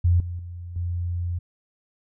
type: tone with level steps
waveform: sine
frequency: 87.31 Hz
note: F2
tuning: in tune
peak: -15 / -28 / -33 / -24 dBFS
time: 0.04-1.39 s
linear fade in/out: 10 ms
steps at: 0.2 / 0.39 / 0.76 s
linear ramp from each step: 2 ms
effects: none